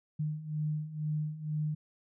sine beating tone pair, 151.1 / 153.2 Hz, D3 / D#3, +50 / -27 cents, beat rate 2.1 Hz, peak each -37 / -33 dBFS, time 0.19-1.75 s, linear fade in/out 10 ms, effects none

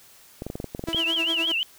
clicks, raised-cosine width 2 ms, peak -18 dBFS, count 11, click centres 0.421 / 0.466 / 0.501 / 0.555 / 0.601 / 0.643 / 0.749 / 0.794 / 0.839 / 0.886 / 0.947 s
sawtooth tone with tremolo, 329.6 Hz, E4, in tune, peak -23 dBFS, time 0.87-1.52 s, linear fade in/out 5 ms, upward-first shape triangle, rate 9.7 Hz, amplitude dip 90%
sine tone with vibrato, 2947 Hz, F#7, 8 cents flat, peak -22 dBFS, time 0.93-1.63 s, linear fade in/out 0 ms, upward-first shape triangle, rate 5.9 Hz, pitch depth 210 cents each way
effects white hiss -52 dBFS RMS until 1.78 s

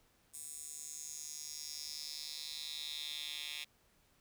10% pulse tone with high-pass filter sweep, 150 Hz, D3, 37 cents sharp, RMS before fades -45 dBFS, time 0.33-3.65 s, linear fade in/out 20 ms, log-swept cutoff 8500 to 3000 Hz, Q 4.3, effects pink hiss -71 dBFS RMS until 4.2 s

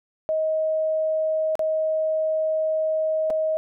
sine tone with dropouts, 630 Hz, D#5, 21 cents sharp, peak -20 dBFS, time 0.29-3.57 s, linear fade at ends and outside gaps 0 ms, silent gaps 1.554-1.593 / 3.301-3.305 s, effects none

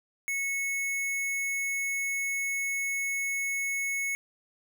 square tone, 2200 Hz, C#7, 14 cents flat, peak -29 dBFS, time 0.28-4.15 s, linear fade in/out 0 ms, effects none

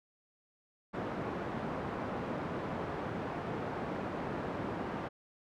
pink band-pass noise, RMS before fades -38 dBFS, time 0.93-5.09 s, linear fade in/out 20 ms, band 140 to 1200 Hz, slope 12 dB/octave, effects none

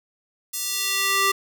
square tone with high-pass filter sweep, 392 Hz, G4, in tune, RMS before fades -23 dBFS, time 0.53-1.32 s, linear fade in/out 10 ms, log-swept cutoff 7400 to 930 Hz, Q 0.84, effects none

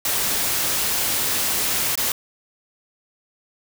white noise with dropouts, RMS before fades -22 dBFS, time 0.05-2.12 s, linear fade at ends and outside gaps 2 ms, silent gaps 1.955-1.975 s, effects none

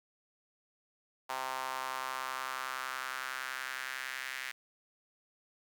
sawtooth tone with high-pass filter sweep, 130.81 Hz, C3, in tune, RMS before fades -39 dBFS, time 1.29-4.52 s, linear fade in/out 10 ms, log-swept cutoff 890 to 1900 Hz, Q 2.7, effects none

